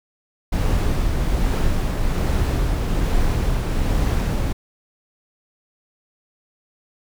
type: noise with tremolo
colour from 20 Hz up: brown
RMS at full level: -18 dBFS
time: 0.52-4.53 s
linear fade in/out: 10 ms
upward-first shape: triangle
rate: 1.2 Hz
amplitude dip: 30%
effects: none